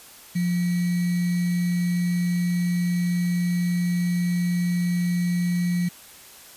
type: tone with sample-and-hold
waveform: sine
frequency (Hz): 176.1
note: F3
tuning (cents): +15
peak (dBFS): -20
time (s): 0.35-5.89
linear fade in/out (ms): 10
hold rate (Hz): 2100
effects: white hiss -46 dBFS RMS until 6.56 s + resampled to 32000 Hz